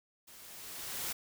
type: noise with level ramp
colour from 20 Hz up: white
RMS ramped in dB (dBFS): -55 to -36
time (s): 0.27-1.13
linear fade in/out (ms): 10
effects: none